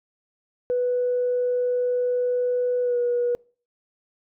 sine tone with pitch glide, 494 to 483.8 Hz, B4 to B4, 0 to -36 cents, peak -19 dBFS, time 0.7-3.35 s, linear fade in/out 0 ms, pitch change -36 cents, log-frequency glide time 2.82-2.97 s, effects noise-tail reverb RT60 0.4 s tail -26 dB re dry + tanh soft clip ceiling -15 dBFS

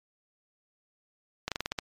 slowing click train, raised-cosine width 0.2 ms, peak -13 dBFS, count 7, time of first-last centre 1.48-1.788 s, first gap 37 ms, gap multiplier 1.13, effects MP3 64 kbps

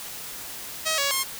5% pulse tone with pitch steps, 636 / 560 / 1070 Hz, D#5 / C#5 / C6, +38 / +18 / +38 cents, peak -11 dBFS, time 0.85-1.24 s, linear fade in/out 20 ms, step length 130 ms, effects white hiss -37 dBFS RMS until 1.39 s

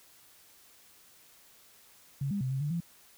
sine tone with pitch steps, 138.4 / 201 / 129.7 / 133.9 / 147.1 / 169.9 Hz, C#3 / G3 / C3 / C3 / D3 / F3, -2 / +44 / -15 / +40 / +3 / -47 cents, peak -29 dBFS, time 2.21-2.804 s, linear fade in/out 5 ms, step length 99 ms, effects white hiss -59 dBFS RMS until 3.17 s

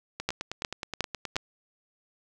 two click trains, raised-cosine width 0.2 ms, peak -16 / -9 dBFS, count 12 / 4, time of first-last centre 0.2-1.358 / 0.29-1.365 s, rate 9.5 / 2.79 Hz, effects none

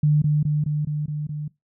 sine tone with echo, 149.8 Hz, D3, 35 cents sharp, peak -14 dBFS, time 0.03-0.22 s, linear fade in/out 5 ms, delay 210 ms, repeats 6, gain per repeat -2 dB, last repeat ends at 1.48 s, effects noise-tail reverb RT60 0.2 s tail -22 dB re dry

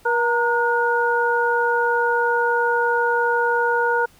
sine tone cluster, 477.5 / 923 / 1446 Hz, A#4 / A#5 / F#6, +42 / -17 / -40 cents, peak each -21 dBFS, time 0.05-4.06 s, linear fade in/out 10 ms, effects pink hiss -53 dBFS RMS until 4.19 s

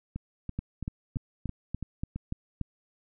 two click trains, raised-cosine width 5 ms, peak -19 / -22 dBFS, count 8 / 7, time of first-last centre 0.59-2.613 / 0.16-2.16 s, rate 3.46 / 3 Hz, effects none

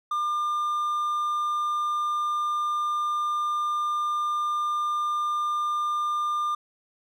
triangle tone, 1200 Hz, D6, 37 cents sharp, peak -22 dBFS, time 0.11-6.55 s, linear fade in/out 5 ms, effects none

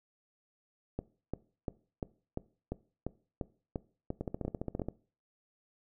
two click trains, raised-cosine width 2 ms, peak -21 / -22 dBFS, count 12 / 11, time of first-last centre 0.99-4.796 / 4.21-4.886 s, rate 2.89 / 14.8 Hz, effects noise-tail reverb RT60 0.4 s tail -20 dB re dry

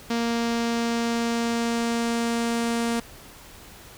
sawtooth tone with low-pass filter sweep, 233.1 Hz, A#3, in tune, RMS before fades -25 dBFS, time 0.1-3 s, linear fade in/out 5 ms, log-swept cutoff 5600 to 9300 Hz, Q 1.3, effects pink hiss -46 dBFS RMS until 3.97 s

